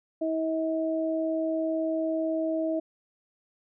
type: tone pair together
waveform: sine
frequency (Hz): 322 / 640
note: E4 / D#5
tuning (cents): -41 / +49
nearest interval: octave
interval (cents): 1190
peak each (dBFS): -28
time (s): 0.21-2.8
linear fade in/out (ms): 10
effects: none